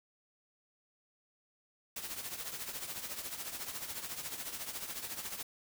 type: noise with tremolo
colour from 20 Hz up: white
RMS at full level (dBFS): -39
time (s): 1.96-5.43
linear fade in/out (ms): 5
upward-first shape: triangle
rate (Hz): 14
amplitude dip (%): 70
effects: none